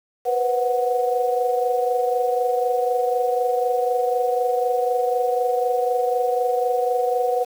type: tone cluster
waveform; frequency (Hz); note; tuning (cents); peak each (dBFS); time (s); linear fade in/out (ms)
sine; 489 / 513 / 737; B4 / C5 / F#5; -17 / -34 / -7; -21 / -26 / -22; 0.25-7.45; 20
effects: 7-bit